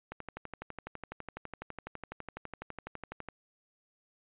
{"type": "click train", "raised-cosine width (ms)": 0.5, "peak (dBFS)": -25, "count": 39, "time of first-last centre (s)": [0.12, 3.287], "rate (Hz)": 12, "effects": ["resampled to 8000 Hz"]}